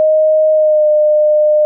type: tone with pitch glide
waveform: sine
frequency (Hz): 622.3 to 605.3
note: D#5 to D#5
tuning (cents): 0 to -48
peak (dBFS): -7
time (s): 0-1.65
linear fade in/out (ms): 0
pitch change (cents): -48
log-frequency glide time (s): 0.52-0.88
effects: none